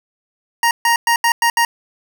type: tone bursts at uneven times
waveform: 25% pulse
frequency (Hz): 935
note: A#5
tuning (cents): +5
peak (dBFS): -8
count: 6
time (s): 0.63-0.71 / 0.85-0.96 / 1.07-1.16 / 1.24-1.32 / 1.42-1.5 / 1.57-1.65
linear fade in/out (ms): 2
effects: none